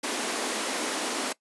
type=high-pass noise; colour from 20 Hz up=pink; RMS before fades=-30 dBFS; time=0.03-1.33 s; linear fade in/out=10 ms; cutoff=230 Hz; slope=48 dB/octave; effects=noise-tail reverb RT60 0.1 s tail -20 dB re dry + resampled to 24000 Hz